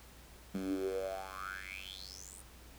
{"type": "tone with high-pass filter sweep", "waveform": "10% pulse", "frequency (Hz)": 95, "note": "F#2", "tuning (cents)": 46, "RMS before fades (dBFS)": -41, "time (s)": [0.54, 2.42], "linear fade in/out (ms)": 10, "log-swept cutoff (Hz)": [200, 9500], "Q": 9.2, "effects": ["added 60 Hz sine -56 dBFS peak until 2.78 s", "pink hiss -58 dBFS RMS until 2.78 s"]}